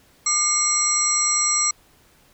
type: tone cluster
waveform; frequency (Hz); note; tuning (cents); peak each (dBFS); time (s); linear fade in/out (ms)
sine; 1203 / 2145 / 4195 / 5780 / 7690; D6 / C7 / C8 / F#8 / B8; +41 / +42 / +4 / -41 / -47; -27 / -29 / -27 / -22 / -21; 0.26-1.71; 5
effects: pink hiss -56 dBFS RMS until 2.33 s